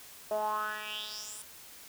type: tone with band-pass filter sweep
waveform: 10% pulse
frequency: 212.5 Hz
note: G#3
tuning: 40 cents sharp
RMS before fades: -36 dBFS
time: 0.31-1.42 s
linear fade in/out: 2 ms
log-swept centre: 590 to 9900 Hz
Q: 5.1
effects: white hiss -51 dBFS RMS until 1.88 s